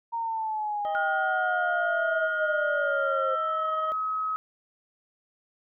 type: exponential sweep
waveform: sine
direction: down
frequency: 932.3 to 523.3 Hz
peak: -27 dBFS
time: 0.12-3.36 s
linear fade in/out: 20 ms
type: harmonic tone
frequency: 628 Hz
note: D#5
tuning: 16 cents sharp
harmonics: 1 / 2 / 3 / 5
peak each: -32 / -40 / -50 / -50 dBFS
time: 0.85-3.92 s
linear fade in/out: 0 ms
type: tone with pitch glide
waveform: sine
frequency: 1431 to 1274.9 Hz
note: F6 to D#6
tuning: +42 to +42 cents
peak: -26 dBFS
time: 0.95-4.36 s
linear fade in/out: 0 ms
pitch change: -200 cents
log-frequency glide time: 2.8-3.73 s
effects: none